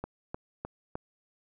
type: click train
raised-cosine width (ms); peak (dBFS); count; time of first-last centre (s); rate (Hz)
1; -21; 4; 0.04-0.955; 3.28
effects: none